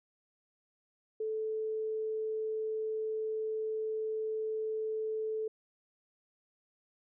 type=tone; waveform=sine; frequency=436.9 Hz; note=A4; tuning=12 cents flat; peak=-32 dBFS; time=1.2-5.48 s; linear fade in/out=5 ms; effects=none